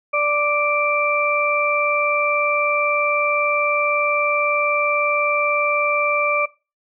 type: harmonic tone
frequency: 587.3 Hz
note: D5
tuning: in tune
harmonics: 1 / 2 / 4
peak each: -21 / -21 / -21 dBFS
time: 0.13-6.46 s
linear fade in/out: 10 ms
effects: noise-tail reverb RT60 0.3 s tail -21 dB re dry